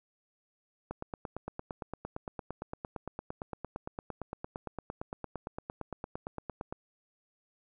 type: click train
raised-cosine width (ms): 1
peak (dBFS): -23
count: 52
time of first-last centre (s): 0.91-6.725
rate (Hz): 8.77
effects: none